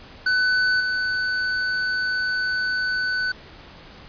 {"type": "tone with level steps", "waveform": "square", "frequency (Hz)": 1500, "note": "F#6", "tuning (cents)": 23, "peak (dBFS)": [-18, -22], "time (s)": [0.26, 3.32], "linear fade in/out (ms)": 5, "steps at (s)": 0.8, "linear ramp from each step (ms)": 5, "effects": ["pink hiss -44 dBFS RMS until 4.08 s", "resampled to 11025 Hz"]}